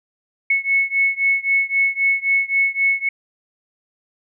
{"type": "beating tone pair", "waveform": "sine", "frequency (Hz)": [2199, 2202.8], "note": ["C#7", "C#7"], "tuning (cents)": [-14, -11], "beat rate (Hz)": 3.8, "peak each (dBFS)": [-18, -19], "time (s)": [0.5, 3.09], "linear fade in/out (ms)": 5, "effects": []}